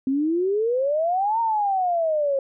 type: exponential two-way sweep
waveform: sine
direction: up then down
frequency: 259.8 to 932.3 to 537 Hz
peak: -19 dBFS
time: 0.07-2.39 s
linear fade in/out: 2 ms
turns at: 1.4 s
effects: none